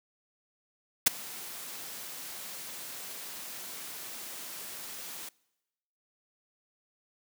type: noise with ADSR envelope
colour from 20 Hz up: white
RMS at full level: -18 dBFS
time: 1.06-5.29 s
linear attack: 11 ms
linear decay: 12 ms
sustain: -24 dB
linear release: 5 ms
effects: noise-tail reverb RT60 1.0 s tail -25 dB re dry + high-pass 150 Hz 12 dB/octave